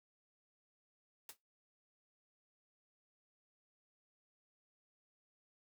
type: noise with exponential decay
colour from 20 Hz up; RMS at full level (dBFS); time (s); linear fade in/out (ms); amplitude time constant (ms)
white; -45; 1.29-1.37; 2; 17
effects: noise-tail reverb RT60 0.2 s tail -20 dB re dry + high-pass 100 Hz 12 dB/octave